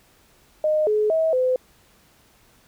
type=tone with pitch steps; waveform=sine; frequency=615 / 425.2 / 643 / 510 Hz; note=D#5 / G#4 / E5 / C5; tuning=-20 / +41 / -43 / -44 cents; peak=-17 dBFS; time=0.64-1.56 s; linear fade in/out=2 ms; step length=230 ms; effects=pink hiss -57 dBFS RMS until 2.67 s